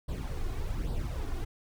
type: noise with flanger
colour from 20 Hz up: brown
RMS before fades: -33 dBFS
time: 0.08-1.45 s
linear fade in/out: 10 ms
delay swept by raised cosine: 0.22 to 2.82 ms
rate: 1.2 Hz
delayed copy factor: +0.65
effects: none